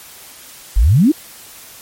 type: exponential sweep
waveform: sine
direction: up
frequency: 41.2 to 340 Hz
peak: -7 dBFS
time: 0.76-1.12 s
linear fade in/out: 10 ms
effects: white hiss -38 dBFS RMS until 1.81 s + MP3 64 kbps